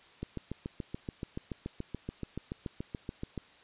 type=click train; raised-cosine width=3 ms; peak=-23 dBFS; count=23; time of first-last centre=0.23-3.377 s; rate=6.99 Hz; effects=white hiss -58 dBFS RMS until 3.63 s + resampled to 8000 Hz